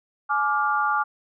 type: chord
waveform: sine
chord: D diminished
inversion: second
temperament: just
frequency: 845.8 / 1174.7 / 1409.6 Hz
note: Ab5 / D6 / F6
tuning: +31 / 0 / +16 cents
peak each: -25 / -23 / -25 dBFS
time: 0.29-1.04 s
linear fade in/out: 20 ms
effects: none